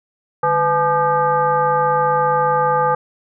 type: tone with frequency modulation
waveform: sine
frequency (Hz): 855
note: A5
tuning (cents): -50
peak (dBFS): -13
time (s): 0.43-2.95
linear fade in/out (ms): 5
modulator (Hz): 353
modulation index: 1.3
effects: none